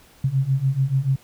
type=beating tone pair; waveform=sine; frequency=130.81 / 137.71 Hz; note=C3 / C#3; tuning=0 / -11 cents; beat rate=6.9 Hz; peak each=-22 / -20 dBFS; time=0.24-1.16 s; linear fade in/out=5 ms; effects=pink hiss -52 dBFS RMS until 1.23 s